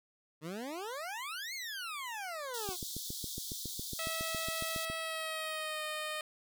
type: exponential two-way sweep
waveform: 20% pulse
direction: up then down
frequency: 146.83 to 2217 to 345.1 Hz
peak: -34 dBFS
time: 0.41-2.77 s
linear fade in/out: 50 ms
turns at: 1.54 s
type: high-pass noise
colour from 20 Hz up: pink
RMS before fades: -42 dBFS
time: 2.54-4.85 s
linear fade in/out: 0 ms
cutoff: 3400 Hz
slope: 96 dB/octave
type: click train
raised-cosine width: 3 ms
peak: -29 dBFS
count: 17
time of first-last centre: 2.69-4.9 s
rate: 7.24 Hz
type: tone with pitch glide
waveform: 10% pulse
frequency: 650 to 614.6 Hz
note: E5 to D#5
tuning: -24 to -21 cents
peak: -28 dBFS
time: 3.99-6.21 s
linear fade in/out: 2 ms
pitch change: -97 cents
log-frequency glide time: 4.98-5.83 s
effects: none